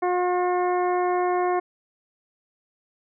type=harmonic tone; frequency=359.2 Hz; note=F4; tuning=49 cents sharp; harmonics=1 / 2 / 3 / 4 / 5 / 6; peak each=-23 / -24 / -29 / -39 / -38 / -40 dBFS; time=0.02-1.6 s; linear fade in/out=10 ms; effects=none